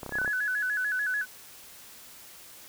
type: clicks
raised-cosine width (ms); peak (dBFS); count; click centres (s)
1; -23; 9; 0.032 / 0.063 / 0.093 / 0.123 / 0.155 / 0.186 / 0.216 / 0.247 / 0.278
type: tone with vibrato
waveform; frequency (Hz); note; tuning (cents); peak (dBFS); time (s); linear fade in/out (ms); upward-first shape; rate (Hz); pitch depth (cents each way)
sine; 1592; G6; +26; -26; 0.11-1.26; 50; square; 6.8; 100
effects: white hiss -49 dBFS RMS until 2.68 s